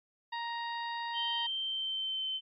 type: harmonic tone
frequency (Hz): 936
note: A#5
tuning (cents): +7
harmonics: 1 / 2 / 3 / 4 / 5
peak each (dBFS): -36 / -41 / -48 / -45 / -51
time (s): 0.32-1.47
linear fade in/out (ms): 10
type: tone with pitch glide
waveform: sine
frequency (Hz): 3131 to 3077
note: G7 to G7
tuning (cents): -3 to -33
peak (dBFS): -32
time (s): 1.13-2.41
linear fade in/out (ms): 50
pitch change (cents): -30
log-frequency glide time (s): 1.58-2.28
effects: MP3 64 kbps